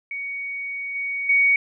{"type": "tone with level steps", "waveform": "sine", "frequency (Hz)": 2240, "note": "C#7", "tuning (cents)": 18, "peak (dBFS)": [-27, -24, -14], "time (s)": [0.11, 1.56], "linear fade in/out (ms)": 2, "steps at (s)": [0.95, 1.29], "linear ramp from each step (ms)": 5, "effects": []}